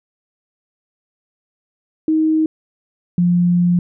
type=tone pair in turn; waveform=sine; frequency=314.8 / 175.76 Hz; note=D#4 / F3; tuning=+20 / +11 cents; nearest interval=minor seventh; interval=1009 cents; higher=first; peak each=-12 / -11 dBFS; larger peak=second; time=2.08-2.46 / 3.18-3.79 s; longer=second; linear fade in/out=2 ms; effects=none